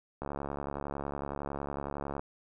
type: click train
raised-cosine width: 1 ms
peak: -22 dBFS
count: 141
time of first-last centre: 0.22-2.195 s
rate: 70.9 Hz
effects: none